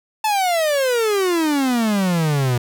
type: exponential sweep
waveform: 45% pulse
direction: down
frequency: 883 to 118.6 Hz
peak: -16 dBFS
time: 0.24-2.58 s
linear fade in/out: 5 ms
effects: none